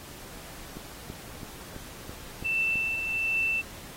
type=click train; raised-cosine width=3 ms; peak=-26 dBFS; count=7; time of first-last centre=0.77-2.757 s; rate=3.02 Hz
type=tone with tremolo; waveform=sine; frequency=2667 Hz; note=E7; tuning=20 cents sharp; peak=-23 dBFS; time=2.44-3.62 s; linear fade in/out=20 ms; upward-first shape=triangle; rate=1.3 Hz; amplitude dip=50%
effects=pink hiss -45 dBFS RMS until 3.96 s + AAC 48 kbps